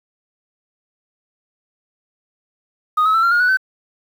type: tone with pitch steps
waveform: sine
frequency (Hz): 1242 / 1285.8 / 1331.1 / 1378.1 / 1426.7 / 1477 / 1529.1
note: D#6 / E6 / E6 / F6 / F6 / F#6 / G6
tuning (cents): -3 / -43 / +16 / -23 / +37 / -3 / -43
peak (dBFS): -10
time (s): 2.97-3.572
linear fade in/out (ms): 10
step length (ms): 86
effects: tanh soft clip ceiling -10 dBFS + 7-bit